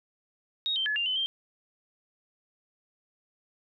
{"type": "tone with pitch steps", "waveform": "sine", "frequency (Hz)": [3757, 3127, 1709, 2794, 3031, 3164], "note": ["A#7", "G7", "G#6", "F7", "F#7", "G7"], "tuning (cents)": [13, -5, 49, 0, 41, 15], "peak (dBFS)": -26, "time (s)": [0.66, 1.26], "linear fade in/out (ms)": 0, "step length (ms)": 100, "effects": []}